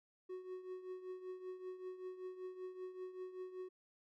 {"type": "tone with tremolo", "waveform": "triangle", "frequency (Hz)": 369.4, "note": "F#4", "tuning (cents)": -3, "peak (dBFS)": -40, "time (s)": [0.29, 3.69], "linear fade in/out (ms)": 10, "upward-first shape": "triangle", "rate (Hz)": 5.2, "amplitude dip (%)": 75, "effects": []}